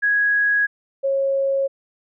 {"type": "tone pair in turn", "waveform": "sine", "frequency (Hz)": [1661.2, 545.8], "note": ["G#6", "C#5"], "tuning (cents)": [0, -27], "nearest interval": "octave + perfect fifth", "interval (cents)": 1927, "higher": "first", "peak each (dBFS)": [-15, -17], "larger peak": "first", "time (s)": [[0.02, 0.67], [1.03, 1.68]], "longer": "neither", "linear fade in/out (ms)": 20, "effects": []}